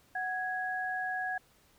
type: tone pair together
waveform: sine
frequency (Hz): 741.5 / 1661.2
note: F#5 / G#6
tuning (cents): +4 / 0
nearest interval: octave + major second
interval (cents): 1396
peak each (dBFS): -35 / -34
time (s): 0.15-1.38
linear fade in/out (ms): 5
effects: pink hiss -65 dBFS RMS until 1.78 s